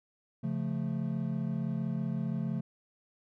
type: chord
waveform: triangle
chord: Db augmented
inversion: none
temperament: equal with one note detuned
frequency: 138.59 / 174.01 / 220 Hz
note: Db3 / F3 / A3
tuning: 0 / -6 / 0 cents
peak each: -33 dBFS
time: 0.43-2.61 s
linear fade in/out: 10 ms
effects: none